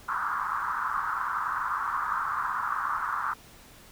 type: band-pass noise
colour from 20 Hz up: white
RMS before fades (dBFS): -30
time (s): 0.08-3.34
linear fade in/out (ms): 10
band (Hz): 1000 to 1400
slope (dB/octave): 48
effects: pink hiss -52 dBFS RMS until 3.91 s